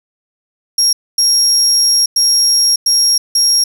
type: tone bursts at uneven times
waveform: 35% pulse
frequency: 5588 Hz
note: F8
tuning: in tune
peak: -6 dBFS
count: 5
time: 0.78-0.93 / 1.18-2.06 / 2.16-2.76 / 2.86-3.18 / 3.35-3.64 s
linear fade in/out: 5 ms
effects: none

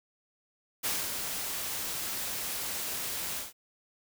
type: noise with ADSR envelope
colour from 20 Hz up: white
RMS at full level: -30 dBFS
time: 0.83-3.53 s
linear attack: 22 ms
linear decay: 230 ms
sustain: -5 dB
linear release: 160 ms
effects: none

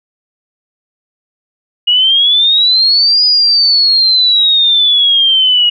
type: exponential two-way sweep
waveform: sine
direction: up then down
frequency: 2884 to 4960 to 2884 Hz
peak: -6 dBFS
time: 1.87-5.7 s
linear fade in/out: 10 ms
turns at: 3.25 s
effects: none

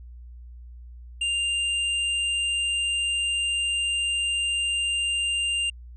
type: tone with hard clipping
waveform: sine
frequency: 2794 Hz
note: F7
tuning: in tune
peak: -24 dBFS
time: 1.21-5.7 s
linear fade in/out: 5 ms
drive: 16 dB
effects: added 60 Hz sine -40 dBFS peak until 5.96 s + resampled to 22050 Hz

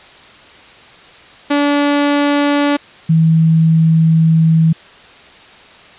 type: tone pair in turn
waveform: sawtooth / sine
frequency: 288.2 / 161.75 Hz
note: D4 / E3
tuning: -33 / -32 cents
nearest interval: minor seventh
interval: 999 cents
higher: first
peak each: -7 dBFS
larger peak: neither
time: 1.5-2.77 / 3.09-4.73 s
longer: second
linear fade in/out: 10 ms
effects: white hiss -40 dBFS RMS until 5.98 s + resampled to 8000 Hz

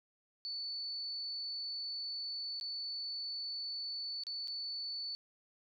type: tone with dropouts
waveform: sine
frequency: 4475 Hz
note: C#8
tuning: 16 cents sharp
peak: -38 dBFS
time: 0.45-5.15 s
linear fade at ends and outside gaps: 0 ms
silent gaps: 2.599-2.611 / 4.236-4.268 / 4.474-4.481 s
effects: none

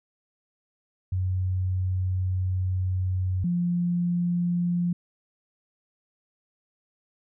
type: tone pair in turn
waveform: sine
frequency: 92.6 / 174.81 Hz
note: F#2 / F3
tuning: +2 / +2 cents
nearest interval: major seventh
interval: 1100 cents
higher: second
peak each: -23 / -22 dBFS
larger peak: second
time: 1.12-3.44 / 3.44-4.93 s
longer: first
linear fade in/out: 5 ms
effects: none

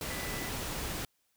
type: tone in noise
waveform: sine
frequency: 1987 Hz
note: B6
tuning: 10 cents sharp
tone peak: -43 dBFS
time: 0.1-0.49 s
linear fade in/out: 2 ms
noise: pink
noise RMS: -37 dBFS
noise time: 0.01-1.05 s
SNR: -9 dB
effects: white hiss -75 dBFS RMS until 1.36 s

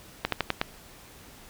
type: slowing click train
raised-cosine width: 0.3 ms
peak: -8 dBFS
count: 5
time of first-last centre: 0.25-0.615 s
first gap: 73 ms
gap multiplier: 1.15
effects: pink hiss -50 dBFS RMS until 1.49 s

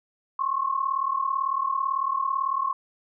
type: tone pair together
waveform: sine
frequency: 1062 / 1100 Hz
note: C6 / C#6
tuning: +25 / -14 cents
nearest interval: minor second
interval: 61 cents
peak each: -26 dBFS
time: 0.39-2.73 s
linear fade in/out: 5 ms
effects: none

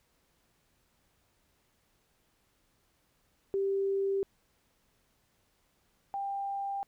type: tone pair in turn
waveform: sine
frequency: 392 / 793.6 Hz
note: G4 / G5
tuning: 0 / +21 cents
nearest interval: octave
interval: 1221 cents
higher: second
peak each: -27 / -32 dBFS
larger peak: first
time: 3.54-4.23 / 6.14-6.83 s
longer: neither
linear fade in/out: 0 ms
effects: pink hiss -72 dBFS RMS until 6.87 s

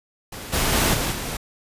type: noise with level steps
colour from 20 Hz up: pink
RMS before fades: -35 / -21 / -19 / -24 / -29 dBFS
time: 0.32-1.37 s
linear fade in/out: 5 ms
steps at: 0.52 / 0.72 / 0.93 / 1.11 s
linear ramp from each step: 20 ms
effects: resampled to 32000 Hz

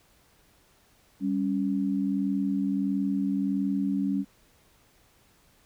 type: tone pair together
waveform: sine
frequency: 196.7 / 278.2 Hz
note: G3 / C#4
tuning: +6 / +6 cents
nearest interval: tritone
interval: 600 cents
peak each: -27 / -27 dBFS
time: 1.2-4.25 s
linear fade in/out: 50 ms
effects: pink hiss -62 dBFS RMS until 5.65 s

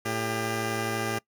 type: tone pair together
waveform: 10% pulse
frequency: 112.11 / 399.5 Hz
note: A2 / G4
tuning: +33 / +33 cents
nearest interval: octave + minor seventh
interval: 2200 cents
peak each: -22 dBFS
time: 0.05-1.19 s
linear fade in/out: 10 ms
effects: noise-tail reverb RT60 0.1 s tail -22 dB re dry

